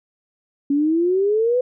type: exponential sweep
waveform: sine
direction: up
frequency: 277.2 to 510 Hz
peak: -15 dBFS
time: 0.7-1.61 s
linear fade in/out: 5 ms
effects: none